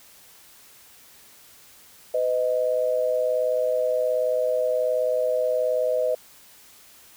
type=tone pair together; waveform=sine; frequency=505 / 623.7 Hz; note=B4 / D#5; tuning=+39 / +4 cents; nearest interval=major third; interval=365 cents; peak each=-23 dBFS; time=2.14-6.15 s; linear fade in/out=5 ms; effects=white hiss -51 dBFS RMS until 7.16 s